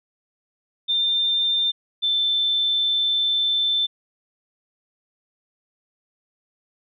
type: tone pair in turn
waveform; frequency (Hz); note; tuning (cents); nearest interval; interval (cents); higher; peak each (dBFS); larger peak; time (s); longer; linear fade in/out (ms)
sine; 3594 / 3540; A7 / A7; +36 / +10; unison; 26; first; -18 / -18; neither; 0.88-1.72 / 2.02-3.87; second; 20
effects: none